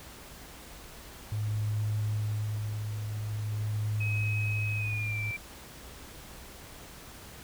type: tone with tremolo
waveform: sine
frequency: 106.3 Hz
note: G#2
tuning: 41 cents sharp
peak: -27 dBFS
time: 1.32-5.31 s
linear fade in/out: 0 ms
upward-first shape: sine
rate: 0.44 Hz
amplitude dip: 45%
type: tone with pitch glide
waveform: sine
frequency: 2541 to 2344 Hz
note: D#7 to D7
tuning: +36 to -4 cents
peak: -33 dBFS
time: 4-5.37 s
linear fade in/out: 10 ms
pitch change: -140 cents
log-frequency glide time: 4.75-5.18 s
effects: added 60 Hz sine -54 dBFS peak until 7.43 s + pink hiss -48 dBFS RMS until 7.43 s